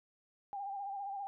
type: tone with vibrato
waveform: sine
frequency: 796 Hz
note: G5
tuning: 26 cents sharp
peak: -38 dBFS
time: 0.53-1.27 s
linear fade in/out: 0 ms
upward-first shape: sine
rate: 15 Hz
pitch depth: 48 cents each way
effects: none